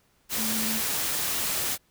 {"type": "tone in noise", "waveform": "sine", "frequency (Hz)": 220, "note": "A3", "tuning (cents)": 0, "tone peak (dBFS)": -31, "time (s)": [0.36, 0.82], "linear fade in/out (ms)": 50, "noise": "white", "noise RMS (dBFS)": -28, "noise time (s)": [0.29, 1.78], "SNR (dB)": -6, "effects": ["pink hiss -66 dBFS RMS until 1.9 s"]}